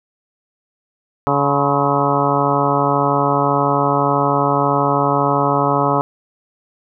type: harmonic tone with a mistuned harmonic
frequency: 141.8 Hz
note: C#3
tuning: 40 cents sharp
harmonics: 1 / 2 / 3 / 4 / 5 / 6 / 7 / 8 / 9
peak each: -22 / -22 / -22 / -22 / -22 / -22 / -22 / -22 / -22 dBFS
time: 1.27-6.01 s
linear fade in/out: 0 ms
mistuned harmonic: 8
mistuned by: -77 cents
effects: none